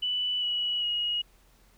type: tone with pitch steps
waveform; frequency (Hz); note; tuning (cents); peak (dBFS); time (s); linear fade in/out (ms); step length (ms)
sine; 2975 / 2932 / 2890; F#7 / F#7 / F#7; +9 / -16 / -41; -26; 0.02-1.22; 10; 400
effects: added 43 Hz sine -60 dBFS peak until 1.77 s + pink hiss -63 dBFS RMS until 1.77 s